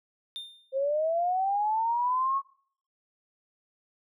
triangle tone with exponential decay, 3619 Hz, A7, 48 cents sharp, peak -31 dBFS, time 0.36-0.77 s, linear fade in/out 0 ms, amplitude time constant 87 ms
sine linear sweep, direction up, 523.3 to 1108.7 Hz, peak -24 dBFS, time 0.72-2.42 s, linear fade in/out 50 ms
effects noise-tail reverb RT60 0.6 s tail -24 dB re dry

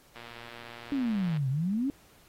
click train, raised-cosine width 0.3 ms, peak -29 dBFS, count 144, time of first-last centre 0.16-1.372 s, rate 118 Hz
sine exponential two-way sweep, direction down then up, 290 to 127.8 to 290 Hz, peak -26 dBFS, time 0.92-1.9 s, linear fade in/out 0 ms, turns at 1.49 s
effects pink hiss -60 dBFS RMS until 2.28 s + AAC 48 kbps

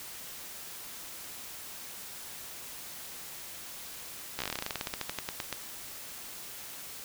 slowing click train, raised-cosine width 0.2 ms, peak -15 dBFS, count 23, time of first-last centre 4.39-5.527 s, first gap 14 ms, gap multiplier 1.11, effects white hiss -44 dBFS RMS until 7.04 s

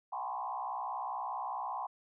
sine tone with frequency modulation, 908 Hz, A#5, 46 cents flat, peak -35 dBFS, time 0.12-1.87 s, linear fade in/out 10 ms, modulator 62.4 Hz, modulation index 2.8, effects none

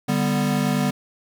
square chord, G major, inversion second, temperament equal, 146.83 / 196 / 246.9 Hz, D3 / G3 / B3, 0 / 0 / 0 cents, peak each -25 / -24 / -24 dBFS, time 0.08-0.91 s, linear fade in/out 10 ms, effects 9-bit

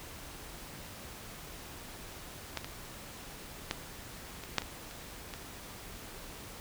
clicks, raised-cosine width 0.2 ms, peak -16 / -22 / -14 / -26 / -9 / -22 / -28 / -24 dBFS, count 8, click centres 2.573 / 2.645 / 3.711 / 4.437 / 4.583 / 4.62 / 4.911 / 5.338 s, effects pink hiss -47 dBFS RMS until 6.6 s

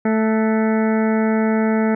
harmonic tone with a mistuned harmonic, 220 Hz, A3, in tune, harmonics 1 / 2 / 3 / 4 / 6 / 7 / 8 / 9 / 10, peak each -16 / -22 / -26 / -28 / -32 / -33 / -34 / -35 / -36 dBFS, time 0.05-1.95 s, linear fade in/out 5 ms, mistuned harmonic 7, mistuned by -45 cents, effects none

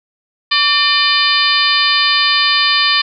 harmonic tone with a mistuned harmonic, 600 Hz, D5, 37 cents sharp, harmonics 2 / 3 / 4 / 5 / 6 / 7 / 8, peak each -18 / -18 / -18 / -18 / -18 / -18 / -18 dBFS, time 0.51-3.02 s, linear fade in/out 10 ms, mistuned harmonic 2, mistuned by -77 cents, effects none

